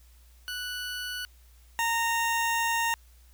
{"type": "tone pair in turn", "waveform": "20% pulse", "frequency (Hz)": [1480, 923.1], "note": ["F#6", "A#5"], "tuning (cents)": [0, -17], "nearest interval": "minor sixth", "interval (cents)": 817, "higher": "first", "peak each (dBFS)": [-28, -20], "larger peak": "second", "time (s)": [[0.48, 1.25], [1.79, 2.94]], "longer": "second", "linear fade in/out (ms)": 0, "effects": ["added 60 Hz sine -53 dBFS peak until 3.33 s", "white hiss -63 dBFS RMS until 3.33 s"]}